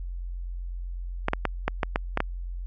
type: clicks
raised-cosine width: 0.5 ms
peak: -8 dBFS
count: 8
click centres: 1.284 / 1.334 / 1.453 / 1.68 / 1.832 / 1.959 / 2.174 / 2.204 s
effects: added 44 Hz sine -31 dBFS peak until 2.66 s